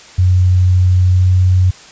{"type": "tone with pitch glide", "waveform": "sine", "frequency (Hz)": [91.3, 91.94], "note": ["F#2", "F#2"], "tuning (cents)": [-23, -10], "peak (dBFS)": -7, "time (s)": [0.18, 1.71], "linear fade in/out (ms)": 10, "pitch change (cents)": 13, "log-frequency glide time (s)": [1.11, 1.25], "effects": ["white hiss -38 dBFS RMS until 1.91 s", "resampled to 16000 Hz"]}